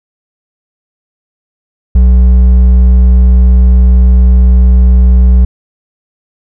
triangle tone with hard clipping, 61.74 Hz, B1, in tune, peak -3 dBFS, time 1.95-5.45 s, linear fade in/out 5 ms, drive 8 dB, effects none

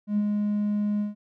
triangle tone with ADSR envelope, 207.7 Hz, G#3, in tune, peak -16 dBFS, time 0.07-1.15 s, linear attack 110 ms, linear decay 38 ms, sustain -4 dB, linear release 150 ms, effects tanh soft clip ceiling -17 dBFS

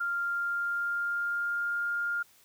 sine tone with pitch glide, 1395 to 1408 Hz, F6 to F6, -2 to +14 cents, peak -28 dBFS, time 0-2.23 s, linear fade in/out 10 ms, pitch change +16 cents, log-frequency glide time 0.22-1.8 s, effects white hiss -61 dBFS RMS until 2.44 s

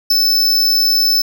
square tone with ADSR envelope, 5270 Hz, E8, 1 cent flat, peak -9 dBFS, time 0.1-1.22 s, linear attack 7 ms, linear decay 26 ms, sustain -2 dB, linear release 6 ms, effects none

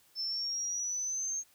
sine exponential sweep, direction up, 5274 to 6450 Hz, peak -32 dBFS, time 0.15-1.44 s, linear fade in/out 50 ms, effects white hiss -65 dBFS RMS until 1.54 s

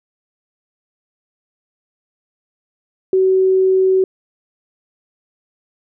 sine tone, 377.6 Hz, F#4, 35 cents sharp, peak -10 dBFS, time 3.13-4.04 s, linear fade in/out 2 ms, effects none

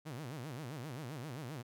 sawtooth tone with vibrato, 137.1 Hz, C#3, 19 cents flat, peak -38 dBFS, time 0.05-1.63 s, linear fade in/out 20 ms, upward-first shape sine, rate 7.6 Hz, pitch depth 280 cents each way, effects none

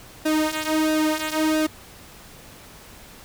sawtooth tone with flanger, 311.1 Hz, D#4, in tune, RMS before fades -22 dBFS, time 0.25-1.67 s, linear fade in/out 10 ms, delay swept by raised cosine 0.92 to 3.42 ms, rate 1.5 Hz, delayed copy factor -0.75, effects pink hiss -45 dBFS RMS until 3.24 s

